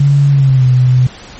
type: tone with pitch glide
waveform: sine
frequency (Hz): 141.5 to 126.79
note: C#3 to B2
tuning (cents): +36 to +46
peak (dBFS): -5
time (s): 0-1.07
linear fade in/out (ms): 5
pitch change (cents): -190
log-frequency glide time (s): 0.3-0.68
effects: pink hiss -33 dBFS RMS until 1.39 s + MP3 32 kbps